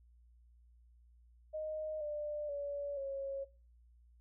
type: tone with pitch steps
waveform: sine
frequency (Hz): 620 / 595.1 / 571.2 / 548.2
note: D#5 / D5 / D5 / C#5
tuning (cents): -6 / +23 / -48 / -19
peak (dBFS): -37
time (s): 1.53-3.45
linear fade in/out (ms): 20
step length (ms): 480
effects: noise-tail reverb RT60 0.4 s tail -22 dB re dry + added 59 Hz sine -61 dBFS peak until 4.2 s